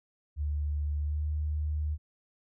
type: tone with pitch glide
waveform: sine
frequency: 73.8 to 75.7 Hz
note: D2 to D#2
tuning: +9 to -47 cents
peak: -28 dBFS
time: 0.36-1.98 s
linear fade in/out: 50 ms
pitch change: +44 cents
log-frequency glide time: 1-1.26 s
effects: none